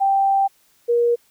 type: tone pair in turn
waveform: sine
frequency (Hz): 784 / 474.5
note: G5 / A#4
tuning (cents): 0 / +31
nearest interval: major sixth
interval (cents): 869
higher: first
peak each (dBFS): -14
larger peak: neither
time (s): 0-0.48 / 0.88-1.16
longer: first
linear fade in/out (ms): 20
effects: white hiss -59 dBFS RMS until 1.3 s

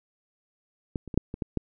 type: clicks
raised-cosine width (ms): 3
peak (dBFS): -16 / -27 / -21 / -6 / -21 / -16 / -13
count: 7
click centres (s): 0.958 / 1.077 / 1.142 / 1.176 / 1.341 / 1.422 / 1.573
effects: none

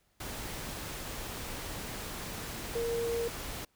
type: tone in noise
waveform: sine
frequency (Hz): 466.2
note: A#4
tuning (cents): 0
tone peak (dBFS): -30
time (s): 2.75-3.28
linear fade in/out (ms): 5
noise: pink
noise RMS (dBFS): -40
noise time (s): 0.2-3.65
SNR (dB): +7
effects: pink hiss -72 dBFS RMS until 3.75 s

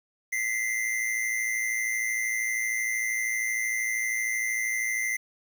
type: tone pair together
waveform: square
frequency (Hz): 1967.1 / 2080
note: B6 / C7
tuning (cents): -7 / -11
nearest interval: minor second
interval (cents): 96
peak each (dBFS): -33 / -28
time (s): 0.32-5.17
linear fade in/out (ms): 10
effects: 9-bit

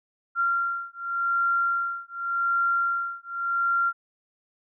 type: beating tone pair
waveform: sine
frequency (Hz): 1380 / 1380.87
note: F6 / F6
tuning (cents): -21 / -20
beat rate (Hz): 0.87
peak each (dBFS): -26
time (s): 0.35-3.93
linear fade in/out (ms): 50
effects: none

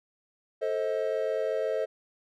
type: chord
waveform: triangle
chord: A diminished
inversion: none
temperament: just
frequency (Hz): 440 / 528 / 633.6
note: A4 / C5 / Eb5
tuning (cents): 0 / +16 / +31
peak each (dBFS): -29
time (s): 0.61-1.86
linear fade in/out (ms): 20
effects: none

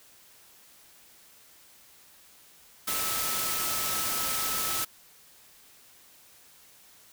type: tone in noise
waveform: sine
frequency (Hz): 1300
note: E6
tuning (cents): -24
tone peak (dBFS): -37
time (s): 2.87-4.85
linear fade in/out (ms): 10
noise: white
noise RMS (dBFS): -30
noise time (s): 2.87-4.85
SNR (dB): -10
effects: white hiss -56 dBFS RMS until 7.12 s

